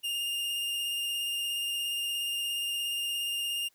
45% pulse tone with vibrato, 2818 Hz, F7, 15 cents sharp, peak -30 dBFS, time 0.03-3.69 s, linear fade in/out 20 ms, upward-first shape square, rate 17 Hz, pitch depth 14 cents each way, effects white hiss -69 dBFS RMS until 3.74 s

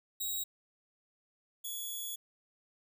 5% pulse tone pair in turn, 3822 / 3390 Hz, A#7 / G#7, +43 / +35 cents, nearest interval major second, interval 208 cents, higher first, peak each -26 / -30 dBFS, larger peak first, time 0.2-0.44 / 1.64-2.16 s, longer second, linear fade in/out 10 ms, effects none

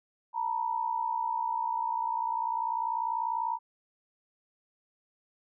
sine tone pair together, 903.8 / 964 Hz, A5 / B5, +46 / -42 cents, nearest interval minor second, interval 112 cents, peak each -31 / -31 dBFS, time 0.33-3.59 s, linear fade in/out 50 ms, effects none

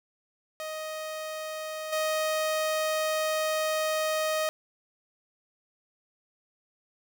sawtooth tone with level steps, 625 Hz, D#5, 8 cents sharp, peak -30 / -22 dBFS, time 0.6-4.49 s, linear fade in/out 0 ms, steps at 1.92 s, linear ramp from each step 10 ms, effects none

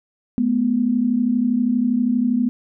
sine tone pair together, 214.4 / 246.9 Hz, A3 / B3, -45 / 0 cents, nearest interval major second, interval 245 cents, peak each -21 / -17 dBFS, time 0.38-2.49 s, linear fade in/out 0 ms, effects none

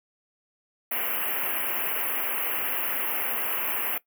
white band-stop noise, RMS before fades -28 dBFS, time 0.91-3.98 s, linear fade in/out 5 ms, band 3000 to 11000 Hz, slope 96 dB/octave, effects noise-tail reverb RT60 0.1 s tail -18 dB re dry + high-pass 300 Hz 12 dB/octave

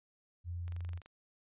sine tone, 86.8 Hz, F2, 10 cents flat, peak -37 dBFS, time 0.44-1.01 s, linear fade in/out 50 ms
click train, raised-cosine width 0.3 ms, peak -38 dBFS, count 10, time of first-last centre 0.68-1.06 s, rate 23.7 Hz
effects resampled to 8000 Hz

